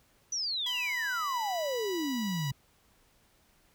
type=exponential sweep; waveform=sine; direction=down; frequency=6060 to 130 Hz; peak=-30 dBFS; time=0.32-2.52 s; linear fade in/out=5 ms
type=tone with pitch glide; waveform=10% pulse; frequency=987.8 to 976.5 Hz; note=B5 to B5; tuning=0 to -20 cents; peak=-29 dBFS; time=0.66-2.51 s; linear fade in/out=5 ms; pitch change=-20 cents; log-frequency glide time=1.26-2.33 s
effects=pink hiss -66 dBFS RMS until 3.74 s